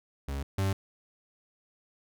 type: tone pair in turn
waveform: 40% pulse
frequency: 69.3 / 96.88 Hz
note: C#2 / G2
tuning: 0 / -20 cents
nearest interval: tritone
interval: 580 cents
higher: second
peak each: -31 / -25 dBFS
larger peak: second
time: 0.28-0.43 / 0.58-0.73 s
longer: neither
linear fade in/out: 5 ms
effects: none